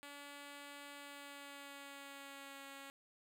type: tone with pitch glide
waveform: 5% pulse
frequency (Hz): 285.9 to 275.7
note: D4 to C#4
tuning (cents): -46 to -9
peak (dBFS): -39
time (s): 0.03-2.9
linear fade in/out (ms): 0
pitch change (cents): -63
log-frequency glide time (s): 0.95-2.65
effects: none